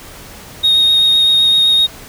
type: tone with vibrato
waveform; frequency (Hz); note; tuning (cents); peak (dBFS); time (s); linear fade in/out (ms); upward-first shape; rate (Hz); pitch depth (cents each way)
sine; 3728; A#7; -1; -6; 0.63-1.87; 20; triangle; 7.8; 14
effects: tanh soft clip ceiling -6 dBFS + pink hiss -35 dBFS RMS until 2.08 s